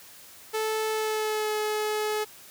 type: tone with pitch glide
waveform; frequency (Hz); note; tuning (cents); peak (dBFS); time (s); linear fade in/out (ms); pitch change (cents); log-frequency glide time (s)
sawtooth; 436.7 to 426.2; A4 to G#4; -13 to +45; -22; 0.53-2.25; 20; -42; 0.91-1.56
effects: white hiss -49 dBFS RMS until 2.5 s + high-pass 60 Hz 12 dB/octave